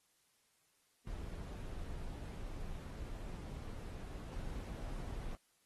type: noise with level steps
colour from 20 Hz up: brown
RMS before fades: -45 / -43 dBFS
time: 1.07-5.35 s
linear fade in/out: 0 ms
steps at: 4.31 s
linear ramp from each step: 10 ms
effects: white hiss -75 dBFS RMS until 5.65 s + AAC 32 kbps